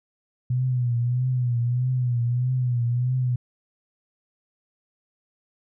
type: tone with vibrato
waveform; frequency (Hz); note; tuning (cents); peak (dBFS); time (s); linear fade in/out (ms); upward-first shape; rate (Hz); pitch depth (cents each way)
sine; 123.47; B2; 0; -20; 0.5-3.36; 5; triangle; 1.6; 81
effects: none